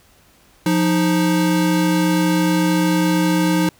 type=tone pair together; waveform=square; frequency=176.07 / 311.1 Hz; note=F3 / D#4; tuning=+14 / 0 cents; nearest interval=minor seventh; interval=986 cents; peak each=-18 dBFS; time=0.66-3.69 s; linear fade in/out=2 ms; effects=pink hiss -53 dBFS RMS until 3.79 s